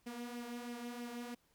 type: tone with flanger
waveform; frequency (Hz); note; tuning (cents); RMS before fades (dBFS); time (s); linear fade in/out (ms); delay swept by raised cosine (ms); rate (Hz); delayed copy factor
sawtooth; 240.1; B3; -49; -45; 0.06-1.35; 10; 0.35 to 3.85; 3.1; +0.5
effects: pink hiss -74 dBFS RMS until 1.54 s